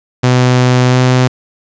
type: tone with pitch glide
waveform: sawtooth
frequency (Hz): 125.7 to 127.16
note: B2 to C3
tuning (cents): +31 to -49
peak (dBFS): -3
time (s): 0.23-1.28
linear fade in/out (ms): 10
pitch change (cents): +20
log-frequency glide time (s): 0.89-0.96
effects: resampled to 16000 Hz + 7-bit